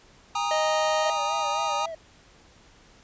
square chord, Ab suspended second, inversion none, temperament equal with one note detuned, 812.6 / 932.3 / 1244.5 Hz, Ab5 / Bb5 / Eb6, -38 / 0 / 0 cents, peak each -30 dBFS, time 0.35-1.86 s, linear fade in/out 5 ms
square tone, 622.3 Hz, D#5, in tune, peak -25 dBFS, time 0.51-1.1 s, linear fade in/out 2 ms
triangle tone with vibrato, 620 Hz, D#5, 6 cents flat, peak -31 dBFS, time 1.03-1.95 s, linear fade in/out 5 ms, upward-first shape sine, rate 3.8 Hz, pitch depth 120 cents each way
effects pink hiss -55 dBFS RMS until 3.03 s + resampled to 16000 Hz

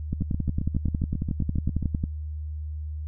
two click trains, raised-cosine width 5 ms, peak -15 / -13 dBFS, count 13 / 22, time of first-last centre 0.21-1.827 / 0.13-2.039 s, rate 7.42 / 11 Hz, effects added 76 Hz sine -30 dBFS peak until 3.07 s

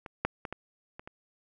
clicks, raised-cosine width 0.5 ms, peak -26 / -11 / -21 / -21 / -27 / -28 dBFS, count 6, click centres 0.062 / 0.25 / 0.452 / 0.526 / 0.995 / 1.075 s, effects none

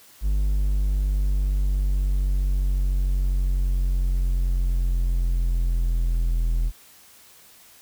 triangle linear sweep, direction down, 50.3 to 41.33 Hz, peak -17 dBFS, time 0.21-6.72 s, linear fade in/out 50 ms, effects white hiss -51 dBFS RMS until 7.81 s

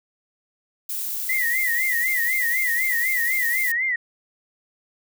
violet noise, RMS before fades -28 dBFS, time 0.89-3.72 s, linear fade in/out 5 ms
sine tone with vibrato, 1975.5 Hz, B6, in tune, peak -20 dBFS, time 1.29-3.96 s, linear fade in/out 5 ms, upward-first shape sine, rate 4 Hz, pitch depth 120 cents each way
effects none

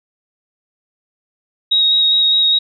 sine tone with vibrato, 3782 Hz, A#7, 24 cents sharp, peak -10 dBFS, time 1.71-2.59 s, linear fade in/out 10 ms, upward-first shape square, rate 4.9 Hz, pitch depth 10 cents each way, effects none

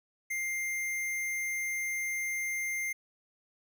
square tone, 2100 Hz, C7, 6 cents sharp, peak -32 dBFS, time 0.3-2.93 s, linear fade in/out 10 ms, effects none

